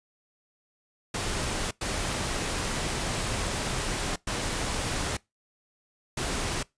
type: noise bursts at uneven times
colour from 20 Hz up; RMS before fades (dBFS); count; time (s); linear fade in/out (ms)
pink; -30; 4; 1.14-1.71 / 1.81-4.16 / 4.27-5.17 / 6.17-6.63; 5
effects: noise-tail reverb RT60 0.2 s tail -23 dB re dry + resampled to 22050 Hz